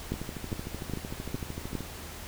two click trains, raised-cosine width 3 ms, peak -18 / -23 dBFS, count 5 / 23, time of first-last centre 0.12-1.753 / 0.14-1.807 s, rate 2.45 / 13.2 Hz, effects added 78 Hz sine -46 dBFS peak until 2.27 s + pink hiss -43 dBFS RMS until 2.27 s

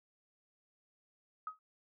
sine tone with exponential decay, 1264 Hz, D#6, 27 cents sharp, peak -34 dBFS, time 1.47-1.59 s, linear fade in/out 2 ms, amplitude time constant 24 ms, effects none

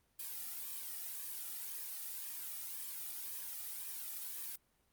blue noise with flanger, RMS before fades -44 dBFS, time 0.19-4.56 s, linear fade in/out 5 ms, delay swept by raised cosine 1.4 to 1.91 ms, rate 1.9 Hz, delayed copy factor -0.65, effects pink hiss -75 dBFS RMS until 4.92 s + Opus 32 kbps

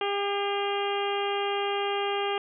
harmonic tone with a mistuned harmonic, 402 Hz, G4, 44 cents sharp, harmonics 1 / 2 / 3 / 4 / 5 / 6 / 7 / 8, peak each -29 / -31 / -35 / -40 / -40 / -40 / -36 / -39 dBFS, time 0.01-2.38 s, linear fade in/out 2 ms, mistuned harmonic 5, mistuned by +33 cents, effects none

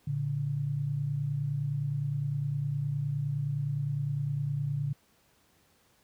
sine tone pair together, 114.37 / 144.1 Hz, A#2 / D3, -33 / -33 cents, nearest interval major third, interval 400 cents, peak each -35 / -29 dBFS, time 0.07-4.93 s, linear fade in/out 5 ms, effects pink hiss -66 dBFS RMS until 6.03 s + high-pass 60 Hz 12 dB/octave

